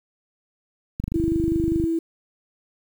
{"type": "click train", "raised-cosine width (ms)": 5, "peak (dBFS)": -14, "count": 22, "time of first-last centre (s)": [1, 1.84], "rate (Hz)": 25}
{"type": "tone", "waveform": "sine", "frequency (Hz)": 329.6, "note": "E4", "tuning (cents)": 0, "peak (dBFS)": -20, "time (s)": [1.14, 1.99], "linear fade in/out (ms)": 5}
{"effects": ["8-bit"]}